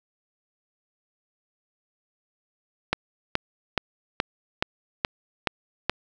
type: click train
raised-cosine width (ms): 0.3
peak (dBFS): -5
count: 8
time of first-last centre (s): 2.93-5.896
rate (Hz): 2.36
effects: none